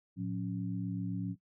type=tone cluster; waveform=sine; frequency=112.4 / 180.1 / 277.5 Hz; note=A2 / F#3 / C#4; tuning=+37 / -46 / +2 cents; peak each=-39 / -35 / -40 dBFS; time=0.16-1.36 s; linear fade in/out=50 ms; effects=noise-tail reverb RT60 0.1 s tail -17 dB re dry